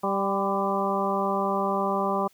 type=harmonic tone with a mistuned harmonic; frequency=196.2 Hz; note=G3; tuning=2 cents sharp; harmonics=1 / 2 / 3 / 4 / 5 / 6; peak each=-30 / -30 / -30 / -30 / -30 / -30 dBFS; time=0.03-2.28 s; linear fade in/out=10 ms; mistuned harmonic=5; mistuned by=+38 cents; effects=white hiss -61 dBFS RMS until 2.33 s